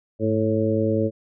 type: harmonic tone with a mistuned harmonic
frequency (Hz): 110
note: A2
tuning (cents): 0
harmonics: 1 / 2 / 3 / 4 / 5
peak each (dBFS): -25 / -25 / -25 / -25 / -25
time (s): 0.19-1.11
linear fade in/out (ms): 50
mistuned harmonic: 1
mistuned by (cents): -80
effects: none

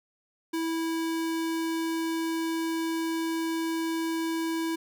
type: tone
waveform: square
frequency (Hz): 327.4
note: E4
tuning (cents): -12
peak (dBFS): -28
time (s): 0.53-4.76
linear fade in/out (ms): 10
effects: none

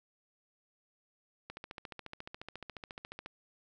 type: click train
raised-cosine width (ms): 0.3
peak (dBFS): -27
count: 26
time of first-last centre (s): 1.5-3.261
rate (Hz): 14.2
effects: none

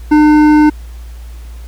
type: tone with hard clipping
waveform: triangle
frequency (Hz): 302.1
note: D4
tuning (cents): +49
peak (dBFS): -6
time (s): 0.11-0.7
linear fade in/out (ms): 10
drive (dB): 15
effects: added 58 Hz sine -26 dBFS peak until 1.67 s + pink hiss -44 dBFS RMS until 1.67 s

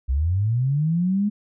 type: linear sweep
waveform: sine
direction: up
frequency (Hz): 60.4 to 211.4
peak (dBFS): -18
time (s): 0.08-1.3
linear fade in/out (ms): 20
effects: none

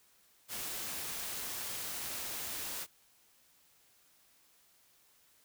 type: noise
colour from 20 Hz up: white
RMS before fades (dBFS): -40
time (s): 0.48-2.87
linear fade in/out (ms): 50
effects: white hiss -67 dBFS RMS until 5.44 s

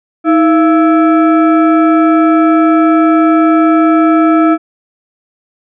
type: tone with frequency modulation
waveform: sine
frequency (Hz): 318.4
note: D#4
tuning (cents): +40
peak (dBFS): -5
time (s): 0.24-4.58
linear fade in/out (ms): 50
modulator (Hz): 999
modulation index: 0.81
effects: none

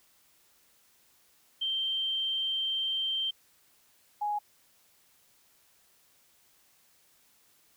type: tone pair in turn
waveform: sine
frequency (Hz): 3139 / 831.4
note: G7 / G#5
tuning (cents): +2 / +2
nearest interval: octave + major seventh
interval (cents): 2300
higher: first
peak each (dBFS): -28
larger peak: neither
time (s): 1.61-3.31 / 4.21-4.39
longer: first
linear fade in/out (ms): 10
effects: white hiss -65 dBFS RMS until 7.76 s

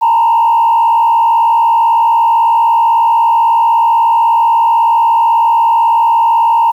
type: tone with frequency modulation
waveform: sine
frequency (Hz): 921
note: A#5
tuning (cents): -21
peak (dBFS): -5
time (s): 0.01-6.72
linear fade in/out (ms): 20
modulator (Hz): 58.2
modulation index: 0.69
effects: tanh soft clip ceiling -3 dBFS + 7-bit

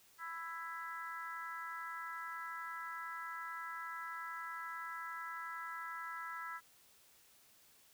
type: harmonic tone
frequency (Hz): 331.2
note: E4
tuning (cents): +8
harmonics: 3 / 4 / 5 / 6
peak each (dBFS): -49 / -45 / -48 / -51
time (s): 0.18-6.61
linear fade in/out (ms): 50
effects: white hiss -66 dBFS RMS until 7.93 s

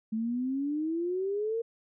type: exponential sweep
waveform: sine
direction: up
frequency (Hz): 216.7 to 466.2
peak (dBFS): -28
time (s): 0.12-1.62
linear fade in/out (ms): 10
effects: none

